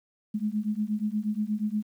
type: beating tone pair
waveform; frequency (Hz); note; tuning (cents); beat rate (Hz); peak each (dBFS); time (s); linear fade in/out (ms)
sine; 207.7 / 216.1; G#3 / A3; 0 / -31; 8.4; -29 / -29; 0.34-1.83; 10
effects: 10-bit